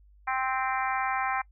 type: harmonic tone with a mistuned harmonic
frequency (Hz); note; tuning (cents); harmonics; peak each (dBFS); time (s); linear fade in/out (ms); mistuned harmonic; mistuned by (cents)
261.6; C4; 0; 3 / 4 / 5 / 6 / 7 / 8 / 9; -30 / -32 / -34 / -36 / -37 / -38 / -39; 0.27-1.42; 10; 8; -17
effects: noise-tail reverb RT60 0.1 s tail -24 dB re dry + added 50 Hz sine -54 dBFS peak until 1.51 s